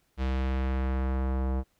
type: tone with low-pass filter sweep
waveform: square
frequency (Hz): 65.41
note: C2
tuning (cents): 0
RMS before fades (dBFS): -28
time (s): 0.17-1.64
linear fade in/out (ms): 50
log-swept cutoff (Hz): 3700 to 860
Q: 0.93
effects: pink hiss -71 dBFS RMS until 1.79 s